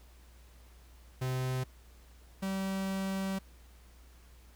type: tone pair in turn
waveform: 45% pulse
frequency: 128.8 / 192.58 Hz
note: C3 / G3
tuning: -27 / -30 cents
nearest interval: perfect fifth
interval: 697 cents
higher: second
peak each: -31 / -32 dBFS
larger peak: first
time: 1.21-1.64 / 2.42-3.39 s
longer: second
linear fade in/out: 10 ms
effects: added 60 Hz sine -54 dBFS peak until 4.55 s + pink hiss -63 dBFS RMS until 4.55 s